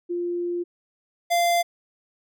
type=tone pair in turn; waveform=sine / square; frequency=349.2 / 691.6 Hz; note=F4 / F5; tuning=0 / -17 cents; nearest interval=octave; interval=1183 cents; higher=second; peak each=-24 / -19 dBFS; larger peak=second; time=0.09-0.64 / 1.3-1.63 s; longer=first; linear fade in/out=20 ms; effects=none